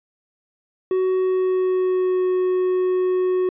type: tone with pitch glide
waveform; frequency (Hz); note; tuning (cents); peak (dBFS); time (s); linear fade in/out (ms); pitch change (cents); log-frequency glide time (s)
triangle; 373.2 to 367.8; F#4 to F#4; +15 to -10; -15; 0.91-3.49; 2; -25; 1.18-2.27
effects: resampled to 8000 Hz